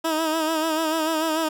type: tone with vibrato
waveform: 15% pulse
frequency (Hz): 318.3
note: D#4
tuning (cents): +39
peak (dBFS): -15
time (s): 0.04-1.49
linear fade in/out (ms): 10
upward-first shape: sine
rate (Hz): 6.8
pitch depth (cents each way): 52
effects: none